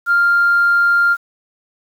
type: tone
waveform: sine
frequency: 1396.9 Hz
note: F6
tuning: in tune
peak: -9 dBFS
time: 0.06-1.17 s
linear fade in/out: 50 ms
effects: tanh soft clip ceiling -6 dBFS + 7-bit